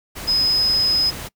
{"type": "tone in noise", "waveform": "sine", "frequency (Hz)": 5060, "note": "D#8", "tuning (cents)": 28, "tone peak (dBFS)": -15, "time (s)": [0.27, 1.11], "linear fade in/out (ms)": 20, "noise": "pink", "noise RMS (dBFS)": -32, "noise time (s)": [0.15, 1.29], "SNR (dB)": 14, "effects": ["noise-tail reverb RT60 0.1 s tail -24 dB re dry"]}